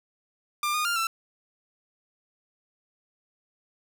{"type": "tone with pitch steps", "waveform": "sawtooth", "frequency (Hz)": [1194, 1225, 1398, 1338], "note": ["D6", "D#6", "F6", "E6"], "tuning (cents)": [28, -27, 1, 25], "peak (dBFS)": -21, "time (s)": [0.63, 1.07], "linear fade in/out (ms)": 2, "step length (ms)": 110, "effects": []}